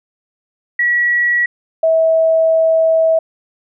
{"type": "tone pair in turn", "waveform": "sine", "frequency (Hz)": [1928, 647.9], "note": ["B6", "E5"], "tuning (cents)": [-42, -30], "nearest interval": "octave + perfect fifth", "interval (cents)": 1888, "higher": "first", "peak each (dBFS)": [-11, -9], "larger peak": "second", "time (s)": [[0.79, 1.46], [1.83, 3.19]], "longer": "second", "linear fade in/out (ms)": 5, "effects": []}